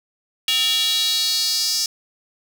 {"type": "tone with high-pass filter sweep", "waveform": "square", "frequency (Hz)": 257.5, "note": "C4", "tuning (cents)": -28, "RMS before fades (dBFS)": -20, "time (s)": [0.48, 1.86], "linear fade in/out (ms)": 2, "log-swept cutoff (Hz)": [3100, 5300], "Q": 4.9, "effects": []}